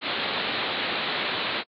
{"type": "low-pass noise", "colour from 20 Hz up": "white", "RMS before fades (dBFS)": -28, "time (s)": [0.01, 1.64], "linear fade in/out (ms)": 50, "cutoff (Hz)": 4200, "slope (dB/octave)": 96, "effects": ["high-pass 200 Hz 12 dB/octave", "AAC 48 kbps"]}